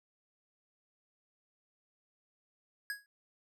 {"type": "tone with exponential decay", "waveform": "square", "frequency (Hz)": 1661.2, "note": "G#6", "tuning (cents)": 0, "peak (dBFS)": -33, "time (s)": [2.9, 3.06], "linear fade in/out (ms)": 1, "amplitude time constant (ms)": 34, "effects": []}